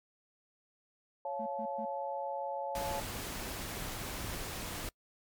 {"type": "chord", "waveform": "sine", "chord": "Db augmented", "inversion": "none", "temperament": "just", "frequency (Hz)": [554.4, 693, 866.2], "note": ["Db5", "F5", "A5"], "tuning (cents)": [0, -14, -27], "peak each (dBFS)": [-38, -42, -38], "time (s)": [1.25, 3], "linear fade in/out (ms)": 2}
{"type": "tone bursts", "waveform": "triangle", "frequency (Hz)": 220, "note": "A3", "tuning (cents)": 0, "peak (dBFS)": -39, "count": 3, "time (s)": [1.39, 1.855], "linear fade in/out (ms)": 10, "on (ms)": 75, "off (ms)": 120}
{"type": "noise", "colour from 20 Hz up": "pink", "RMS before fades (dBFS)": -40, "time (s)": [2.75, 4.89], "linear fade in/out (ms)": 2}
{"effects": ["noise-tail reverb RT60 0.1 s tail -26 dB re dry", "MP3 96 kbps"]}